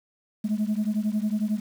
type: beating tone pair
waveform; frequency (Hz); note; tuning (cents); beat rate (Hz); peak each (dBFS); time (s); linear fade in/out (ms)
sine; 207.7 / 218.7; G#3 / A3; 0 / -10; 11; -24 / -25; 0.44-1.6; 10
effects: tanh soft clip ceiling -19 dBFS + 8-bit